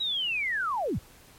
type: linear sweep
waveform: sine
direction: down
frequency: 3911 to 46.32 Hz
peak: -26 dBFS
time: 0-0.99 s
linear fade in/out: 10 ms
effects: pink hiss -54 dBFS RMS until 1.38 s + MP3 64 kbps